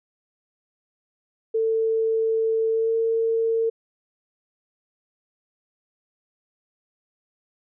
sine tone with pitch glide, 446.8 to 453 Hz, A4 to A#4, +27 to -50 cents, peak -19 dBFS, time 1.54-3.7 s, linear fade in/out 10 ms, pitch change +23 cents, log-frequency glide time 2.7-2.95 s, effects none

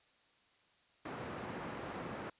pink band-pass noise, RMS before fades -44 dBFS, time 1.05-2.3 s, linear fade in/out 5 ms, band 150 to 1700 Hz, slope 12 dB/octave, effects white hiss -70 dBFS RMS until 2.39 s + resampled to 8000 Hz

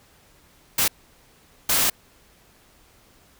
white noise bursts at uneven times, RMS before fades -20 dBFS, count 2, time 0.78-0.88 / 1.69-1.9 s, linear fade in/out 5 ms, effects pink hiss -56 dBFS RMS until 3.39 s

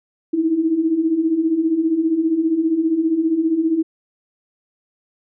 sine beating tone pair, 311.1 / 326.1 Hz, D#4 / E4, 0 / -19 cents, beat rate 15 Hz, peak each -22 / -16 dBFS, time 0.33-3.83 s, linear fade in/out 10 ms, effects none

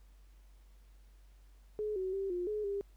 sine tone with pitch steps, 423.8 / 375.3 / 390.1 / 355.2 / 422.8 / 400.2 Hz, G#4 / F#4 / G4 / F4 / G#4 / G4, +35 / +25 / -8 / +29 / +31 / +36 cents, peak -33 dBFS, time 1.79-2.81 s, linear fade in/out 0 ms, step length 170 ms, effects added 48 Hz sine -56 dBFS peak until 2.96 s + pink hiss -72 dBFS RMS until 2.96 s

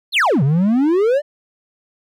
triangle exponential two-way sweep, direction down then up, 4514 to 130 to 612 Hz, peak -10 dBFS, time 0.12-1.22 s, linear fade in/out 50 ms, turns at 0.43 s, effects none

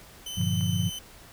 sawtooth tone, 3043 Hz, F#7, 48 cents sharp, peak -31 dBFS, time 0.26-0.99 s, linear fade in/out 5 ms
sine chord, G minor seventh, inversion none, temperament equal, 98 / 116.54 / 146.83 / 174.61 Hz, G2 / Bb2 / D3 / F3, 0 / 0 / 0 / 0 cents, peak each -28 / -30 / -32 / -28 dBFS, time 0.37-0.9 s, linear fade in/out 10 ms
clicks, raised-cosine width 0.5 ms, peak -31 dBFS, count 2, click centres 0.413 / 0.61 s
effects pink hiss -50 dBFS RMS until 1.32 s

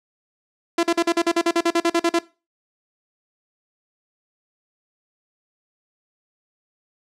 sawtooth tone bursts, 338.9 Hz, E4, 48 cents sharp, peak -12 dBFS, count 15, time 0.78-2.19 s, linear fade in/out 5 ms, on 52 ms, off 45 ms, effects noise-tail reverb RT60 0.3 s tail -20 dB re dry + low-pass 8000 Hz 12 dB/octave

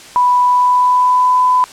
sine tone with pitch glide, 987.8 to 1003.3 Hz, B5 to B5, 0 to +27 cents, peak -8 dBFS, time 0.16-1.64 s, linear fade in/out 0 ms, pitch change +27 cents, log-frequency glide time 0.42-1.4 s, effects white hiss -36 dBFS RMS until 1.72 s + low-pass 8000 Hz 12 dB/octave

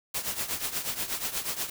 white noise with tremolo, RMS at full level -29 dBFS, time 0.14-1.7 s, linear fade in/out 5 ms, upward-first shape triangle, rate 8.3 Hz, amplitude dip 80%, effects none

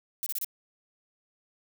violet noise bursts, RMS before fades -32 dBFS, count 4, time 0.23-0.446 s, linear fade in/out 0 ms, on 33 ms, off 28 ms, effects none

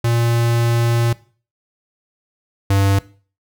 square tone pair in turn, 117.4 / 98.45 Hz, A#2 / G2, +13 / +8 cents, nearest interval minor third, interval 305 cents, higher first, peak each -15 / -13 dBFS, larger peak second, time 0.04-1.13 / 2.7-2.99 s, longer first, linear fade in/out 5 ms, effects noise-tail reverb RT60 0.4 s tail -19 dB re dry

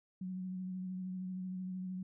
sine tone with vibrato, 185 Hz, F#3, in tune, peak -38 dBFS, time 0.21-2.03 s, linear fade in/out 5 ms, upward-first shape triangle, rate 13 Hz, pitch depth 28 cents each way, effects none

